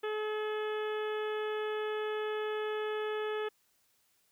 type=harmonic tone; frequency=427.6 Hz; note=A4; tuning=49 cents flat; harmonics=1 / 2 / 3 / 4 / 5 / 6 / 7 / 8; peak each=-33 / -44 / -43 / -44 / -52 / -50 / -51 / -52 dBFS; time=0.03-3.49 s; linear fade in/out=10 ms; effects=white hiss -72 dBFS RMS until 4.31 s